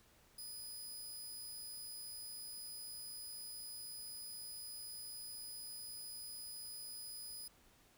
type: tone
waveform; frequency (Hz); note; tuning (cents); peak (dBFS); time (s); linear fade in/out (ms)
15% pulse; 4978; D#8; 0; -40; 0.38-7.48; 5
effects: pink hiss -68 dBFS RMS until 7.97 s